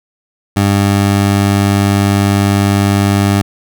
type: tone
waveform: 20% pulse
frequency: 100 Hz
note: G2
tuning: 35 cents sharp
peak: -4 dBFS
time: 0.56-3.42 s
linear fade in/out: 10 ms
effects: none